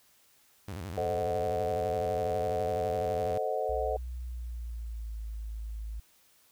sawtooth tone with vibrato, 90.5 Hz, F#2, 38 cents flat, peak -33 dBFS, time 0.68-3.38 s, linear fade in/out 0 ms, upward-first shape square, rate 12 Hz, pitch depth 190 cents each way
sine chord, A diminished seventh, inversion none, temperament equal, 440 / 523.3 / 622.3 / 740 Hz, A4 / C5 / Eb5 / Gb5, 0 / 0 / 0 / 0 cents, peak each -34 dBFS, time 0.97-3.97 s, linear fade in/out 5 ms
sine tone with pitch glide, 61.9 to 54.2 Hz, B1 to A1, +5 to -25 cents, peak -35 dBFS, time 3.69-6 s, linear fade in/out 5 ms, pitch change -230 cents, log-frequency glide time 4.15-5.18 s
effects white hiss -64 dBFS RMS until 6.51 s

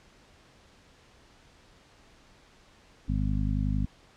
harmonic tone, 51 Hz, G#1, 31 cents flat, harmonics 1 / 2 / 3 / 4 / 5, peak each -28 / -31 / -33 / -34 / -35 dBFS, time 3.08-3.86 s, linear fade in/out 10 ms, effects pink hiss -58 dBFS RMS until 4.16 s + low-pass 6000 Hz 12 dB/octave

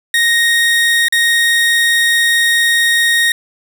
30% pulse tone with dropouts, 1864.7 Hz, A#6, in tune, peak -7 dBFS, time 0.14-3.32 s, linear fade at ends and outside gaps 2 ms, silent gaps 1.084-1.124 s, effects none

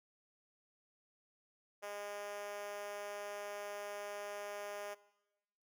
5% pulse tone with high-pass filter, 204.5 Hz, G#3, 26 cents flat, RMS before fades -45 dBFS, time 1.82-4.95 s, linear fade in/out 20 ms, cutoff 530 Hz, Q 5.7, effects noise-tail reverb RT60 1.0 s tail -20 dB re dry

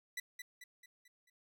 sawtooth tone with echo, 1975.5 Hz, B6, in tune, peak -35 dBFS, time 0.17-0.2 s, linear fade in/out 5 ms, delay 220 ms, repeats 5, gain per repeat -6 dB, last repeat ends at 1.3 s, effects none

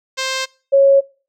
5% pulse / sine tone pair in turn, 526 / 550.5 Hz, C5 / C#5, +9 / -12 cents, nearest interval minor second, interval 79 cents, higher second, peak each -7 dBFS, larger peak neither, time 0.17-0.46 / 0.72-1.01 s, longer neither, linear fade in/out 20 ms, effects noise-tail reverb RT60 0.4 s tail -24 dB re dry + low-pass 8000 Hz 12 dB/octave

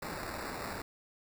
blue noise with sample-and-hold, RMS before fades -40 dBFS, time 0.02-0.82 s, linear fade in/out 5 ms, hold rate 3150 Hz, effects none

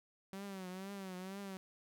sawtooth tone with vibrato, 190.8 Hz, G3, 47 cents flat, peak -40 dBFS, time 0.33-1.57 s, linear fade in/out 0 ms, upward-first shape triangle, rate 2.1 Hz, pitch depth 99 cents each way, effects none

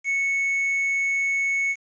triangle tone with quantisation, 2209 Hz, C#7, 7 cents flat, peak -19 dBFS, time 0.04-1.76 s, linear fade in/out 50 ms, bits 7, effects resampled to 16000 Hz

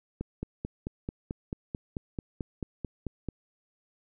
click train, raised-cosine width 3 ms, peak -20 dBFS, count 15, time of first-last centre 0.21-3.287 s, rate 4.55 Hz, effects none

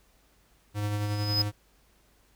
square tone with tremolo, 103.83 Hz, G#2, in tune, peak -27 dBFS, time 0.74-1.52 s, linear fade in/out 50 ms, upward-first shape sine, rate 11 Hz, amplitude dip 30%
triangle tone with exponential growth, 5040 Hz, D#8, 21 cents sharp, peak -20 dBFS, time 0.97-1.42 s, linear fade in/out 5 ms, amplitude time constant 97 ms
effects added 50 Hz sine -65 dBFS peak until 2.35 s + pink hiss -65 dBFS RMS until 2.35 s

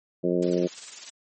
harmonic tone, 88.7 Hz, F2, 27 cents sharp, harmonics 2 / 3 / 4 / 5 / 6 / 7, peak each -28 / -30 / -25 / -29 / -30 / -33 dBFS, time 0.23-0.68 s, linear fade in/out 20 ms
blue noise with tremolo, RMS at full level -33 dBFS, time 0.42-1.1 s, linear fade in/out 5 ms, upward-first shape triangle, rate 20 Hz, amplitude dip 65%
effects MP3 32 kbps

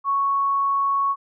sine tone, 1108.7 Hz, C#6, in tune, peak -18 dBFS, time 0.04-1.16 s, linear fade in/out 50 ms, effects none

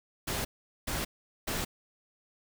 pink noise bursts, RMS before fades -33 dBFS, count 3, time 0.27-1.65 s, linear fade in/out 10 ms, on 180 ms, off 420 ms, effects none

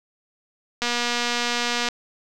click train, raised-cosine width 0.2 ms, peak -7 dBFS, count 257, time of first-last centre 0.82-1.887 s, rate 240 Hz, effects none

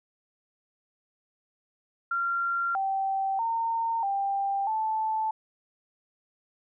sine tone with pitch steps, 1380 / 776 / 914 / 791 / 876 Hz, F6 / G5 / A#5 / G5 / A5, -21 / -18 / -34 / +15 / -8 cents, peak -25 dBFS, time 2.11-5.31 s, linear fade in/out 5 ms, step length 640 ms, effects none

